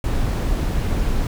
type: noise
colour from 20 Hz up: brown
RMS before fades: -20 dBFS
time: 0.04-1.27 s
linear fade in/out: 2 ms
effects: none